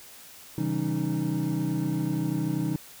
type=tone cluster; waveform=triangle; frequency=134.4 / 162.5 / 195.2 / 276.3 / 308.5 Hz; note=C3 / E3 / G3 / C#4 / D#4; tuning=+47 / -24 / -7 / -6 / -15 cents; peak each=-30 / -28 / -32 / -33 / -28 dBFS; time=0.58-2.76 s; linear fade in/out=2 ms; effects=white hiss -48 dBFS RMS until 3 s